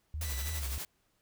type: tone with vibrato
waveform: sine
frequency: 72.2 Hz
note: D2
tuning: 29 cents flat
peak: -34 dBFS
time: 0.14-0.78 s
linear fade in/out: 0 ms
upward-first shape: sine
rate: 3.2 Hz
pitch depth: 170 cents each way
type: noise with tremolo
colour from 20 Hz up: white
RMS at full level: -39 dBFS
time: 0.21-0.85 s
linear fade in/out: 2 ms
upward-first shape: sine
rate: 12 Hz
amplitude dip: 50%
type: tone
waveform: 10% pulse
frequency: 1975.5 Hz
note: B6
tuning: in tune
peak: -35 dBFS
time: 0.24-0.6 s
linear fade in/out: 10 ms
effects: pink hiss -74 dBFS RMS until 1.21 s